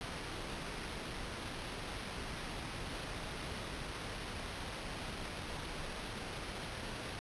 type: noise with sample-and-hold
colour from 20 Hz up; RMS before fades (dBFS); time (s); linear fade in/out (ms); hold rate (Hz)
pink; -43; 0.01-7.19; 0; 7350
effects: resampled to 24000 Hz